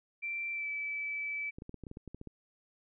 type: tone with pitch glide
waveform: sine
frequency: 2349 to 2307 Hz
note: D7 to D7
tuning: 0 to -31 cents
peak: -34 dBFS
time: 0.22-1.51 s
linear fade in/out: 20 ms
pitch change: -31 cents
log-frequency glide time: 0.52-0.68 s
type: clicks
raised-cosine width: 3 ms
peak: -31 dBFS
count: 12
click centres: 1.585 / 1.621 / 1.694 / 1.743 / 1.837 / 1.868 / 1.914 / 1.971 / 2.077 / 2.146 / 2.214 / 2.273 s
effects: none